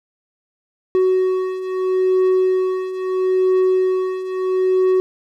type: beating tone pair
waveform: triangle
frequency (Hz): 372.1 / 372.86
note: F#4 / F#4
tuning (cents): +10 / +13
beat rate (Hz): 0.76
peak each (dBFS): -19 / -14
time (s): 0.95-5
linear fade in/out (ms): 0
effects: none

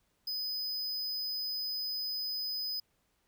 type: tone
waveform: square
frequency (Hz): 5010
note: D#8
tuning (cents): +11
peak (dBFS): -34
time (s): 0.27-2.8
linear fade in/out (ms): 5
effects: pink hiss -75 dBFS RMS until 3.27 s

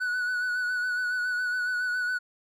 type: tone with vibrato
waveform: triangle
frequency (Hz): 1480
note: F#6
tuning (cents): 0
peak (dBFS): -24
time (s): 0-2.19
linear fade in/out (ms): 20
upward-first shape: sine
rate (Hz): 7.2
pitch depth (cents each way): 30
effects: none

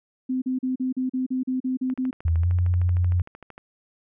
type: tone bursts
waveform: sine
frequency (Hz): 257.4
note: C4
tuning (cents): -28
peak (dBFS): -22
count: 11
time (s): 0.29-2.11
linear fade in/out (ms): 10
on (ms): 130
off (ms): 39
type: click train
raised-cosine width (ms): 0.5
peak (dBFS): -27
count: 23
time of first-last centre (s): 1.9-3.579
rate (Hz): 13.1
type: tone with pitch glide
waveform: sine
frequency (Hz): 82.41 to 88.84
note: E2 to F2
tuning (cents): 0 to +30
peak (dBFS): -18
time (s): 2.25-3.22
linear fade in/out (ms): 5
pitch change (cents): +130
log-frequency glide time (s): 2.38-2.49
effects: none

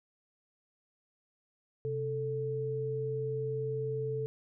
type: tone pair together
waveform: sine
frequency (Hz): 130.81 / 440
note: C3 / A4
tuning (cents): 0 / 0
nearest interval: octave + major sixth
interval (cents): 2100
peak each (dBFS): -36 / -33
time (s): 1.85-4.26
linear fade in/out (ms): 0
effects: none

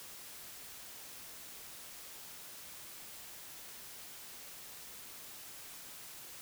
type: silence
effects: white hiss -50 dBFS RMS until 6.41 s

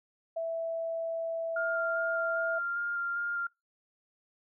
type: tone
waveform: sine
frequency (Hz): 659.3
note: E5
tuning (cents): 0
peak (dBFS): -30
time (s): 0.36-2.59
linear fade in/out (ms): 10
type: tone with vibrato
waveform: sine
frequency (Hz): 1400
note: F6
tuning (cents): +4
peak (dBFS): -30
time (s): 1.56-3.47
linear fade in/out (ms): 5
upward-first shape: square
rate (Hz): 2.5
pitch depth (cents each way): 10
effects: noise-tail reverb RT60 0.2 s tail -24 dB re dry

